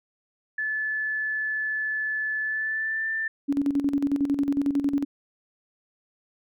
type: tone with pitch glide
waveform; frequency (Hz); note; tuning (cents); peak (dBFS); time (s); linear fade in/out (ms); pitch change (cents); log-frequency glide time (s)
sine; 1733 to 1778.6; A6 to A6; -27 to +18; -25; 0.58-3.28; 5; +45; 2.42-3.08
type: tone with tremolo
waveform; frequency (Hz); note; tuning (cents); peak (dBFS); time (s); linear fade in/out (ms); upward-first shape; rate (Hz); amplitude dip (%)
sine; 281.9; C#4; +29; -19; 3.48-5.05; 20; square; 11; 65
effects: none